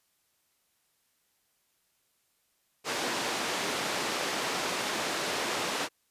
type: band-pass noise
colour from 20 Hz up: pink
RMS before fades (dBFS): -32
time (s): 2.84-5.89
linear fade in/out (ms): 50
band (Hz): 340 to 6700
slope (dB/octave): 12
effects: white hiss -73 dBFS RMS until 6.1 s + resampled to 32000 Hz